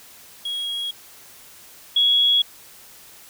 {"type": "tone pair in turn", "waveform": ["triangle", "sine"], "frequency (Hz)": [3301, 3341], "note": ["G#7", "G#7"], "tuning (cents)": [-11, 10], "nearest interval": "unison", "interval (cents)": 21, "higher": "second", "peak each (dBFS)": [-23, -14], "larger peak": "second", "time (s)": [[0.45, 0.91], [1.96, 2.42]], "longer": "neither", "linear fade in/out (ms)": 5, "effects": ["white hiss -46 dBFS RMS until 3.29 s"]}